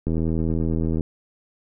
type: click train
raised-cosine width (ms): 3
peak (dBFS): -12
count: 77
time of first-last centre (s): 0.07-1.008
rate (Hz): 81
effects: none